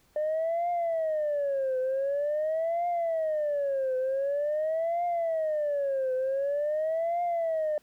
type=tone with vibrato; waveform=sine; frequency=600 Hz; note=D5; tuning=37 cents sharp; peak=-24 dBFS; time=0.16-7.78 s; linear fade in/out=2 ms; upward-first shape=triangle; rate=0.46 Hz; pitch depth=280 cents each way; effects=tanh soft clip ceiling -23 dBFS + pink hiss -65 dBFS RMS until 7.82 s